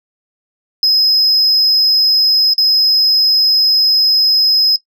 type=tone with dropouts; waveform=sine; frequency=5090 Hz; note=D#8; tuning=39 cents sharp; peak=-5 dBFS; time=0.83-4.76 s; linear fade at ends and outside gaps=2 ms; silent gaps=2.536-2.58 s; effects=noise-tail reverb RT60 0.1 s tail -20 dB re dry + tanh soft clip ceiling -7 dBFS